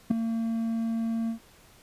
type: tone with ADSR envelope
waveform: triangle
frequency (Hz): 227.2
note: A#3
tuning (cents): -44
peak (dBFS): -13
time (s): 0.1-1.39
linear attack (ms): 12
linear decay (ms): 4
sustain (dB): -11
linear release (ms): 100
effects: pink hiss -56 dBFS RMS until 1.82 s + resampled to 32000 Hz